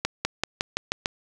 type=accelerating click train; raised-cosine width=0.2 ms; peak=-6 dBFS; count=7; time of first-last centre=0.05-1.059 s; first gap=200 ms; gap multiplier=0.93; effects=none